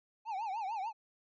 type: tone with vibrato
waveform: triangle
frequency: 831 Hz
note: G#5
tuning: 1 cent sharp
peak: -33 dBFS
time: 0.25-0.93 s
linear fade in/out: 50 ms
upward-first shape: triangle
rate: 6.7 Hz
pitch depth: 220 cents each way
effects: resampled to 16000 Hz